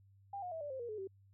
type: tone with pitch steps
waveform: sine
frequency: 798 / 719.2 / 648.2 / 584.2 / 526.5 / 474.5 / 427.6 / 385.4 Hz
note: G5 / F#5 / E5 / D5 / C5 / A#4 / A4 / G4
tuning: +31 / -49 / -29 / -9 / +11 / +31 / -49 / -29 cents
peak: -40 dBFS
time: 0.33-1.074 s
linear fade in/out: 5 ms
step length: 93 ms
effects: added 98 Hz sine -62 dBFS peak until 1.33 s